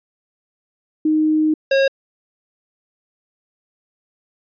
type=tone pair in turn; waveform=sine / square; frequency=310 / 543.2 Hz; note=D#4 / C#5; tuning=-6 / -35 cents; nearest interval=minor seventh; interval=971 cents; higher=second; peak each=-13 dBFS; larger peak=neither; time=1.05-1.54 / 1.71-1.88 s; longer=first; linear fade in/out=5 ms; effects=resampled to 11025 Hz